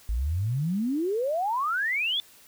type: exponential sweep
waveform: sine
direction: up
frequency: 51.7 to 3552 Hz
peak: -24 dBFS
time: 0.09-2.2 s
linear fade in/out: 0 ms
effects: white hiss -54 dBFS RMS until 2.47 s